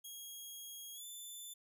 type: tone with pitch glide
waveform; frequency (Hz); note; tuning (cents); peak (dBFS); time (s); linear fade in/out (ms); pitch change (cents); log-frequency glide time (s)
10% pulse; 3284 to 3520; G#7 to A7; -20 to 0; -40; 0.04-1.54; 10; +120; 0.94-1.04
effects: none